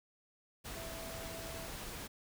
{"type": "tone in noise", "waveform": "sine", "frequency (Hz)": 659.3, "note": "E5", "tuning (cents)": 0, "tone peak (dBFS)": -48, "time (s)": [0.75, 1.68], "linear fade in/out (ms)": 20, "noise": "pink", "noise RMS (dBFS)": -45, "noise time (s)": [0.64, 2.08], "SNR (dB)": -6, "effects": []}